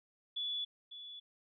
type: tone with echo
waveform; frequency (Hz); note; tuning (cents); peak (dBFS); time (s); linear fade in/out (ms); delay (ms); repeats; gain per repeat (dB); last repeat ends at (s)
sine; 3432; A7; -44; -35; 0.36-0.65; 10; 550; 1; -11; 1.2
effects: none